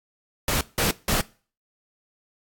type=noise bursts; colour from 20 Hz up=pink; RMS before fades=-23 dBFS; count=3; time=0.48-1.21 s; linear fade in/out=2 ms; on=130 ms; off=170 ms; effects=noise-tail reverb RT60 0.4 s tail -21 dB re dry + AAC 64 kbps